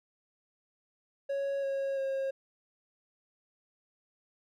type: tone with pitch steps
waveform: triangle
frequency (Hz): 554.4 / 546.8 / 539.2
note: C#5 / C#5 / C#5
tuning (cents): 0 / -24 / -48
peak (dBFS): -28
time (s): 1.29-2.31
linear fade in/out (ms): 10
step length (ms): 340
effects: none